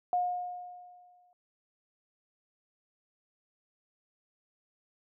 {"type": "tone with exponential decay", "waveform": "sine", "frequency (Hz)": 717, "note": "F5", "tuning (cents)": 45, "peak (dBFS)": -24, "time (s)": [0.13, 1.33], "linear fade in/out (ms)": 1, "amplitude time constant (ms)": 260, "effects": []}